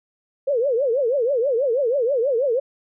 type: tone with vibrato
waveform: sine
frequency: 510 Hz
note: C5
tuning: 44 cents flat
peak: -17 dBFS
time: 0.47-2.6 s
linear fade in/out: 10 ms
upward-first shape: triangle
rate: 6.2 Hz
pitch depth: 270 cents each way
effects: none